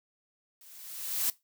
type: noise with level ramp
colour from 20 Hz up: blue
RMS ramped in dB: -55 to -27 dBFS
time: 0.61-1.3 s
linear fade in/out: 2 ms
effects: noise-tail reverb RT60 0.2 s tail -19 dB re dry